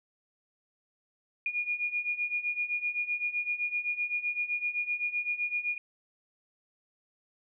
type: beating tone pair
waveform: sine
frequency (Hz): 2432 / 2439.8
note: D#7 / D#7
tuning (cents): -40 / -35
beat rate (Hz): 7.8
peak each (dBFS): -34 / -31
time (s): 1.46-5.78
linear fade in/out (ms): 2
effects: none